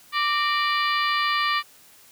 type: harmonic tone with a mistuned harmonic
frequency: 587.3 Hz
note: D5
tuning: in tune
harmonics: 2 / 3 / 4 / 5 / 6 / 7 / 8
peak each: -23 / -27 / -29 / -31 / -33 / -34 / -35 dBFS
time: 0.12-1.63 s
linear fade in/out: 50 ms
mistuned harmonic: 3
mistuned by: +76 cents
effects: white hiss -52 dBFS RMS until 2.11 s + high-pass 60 Hz 12 dB/octave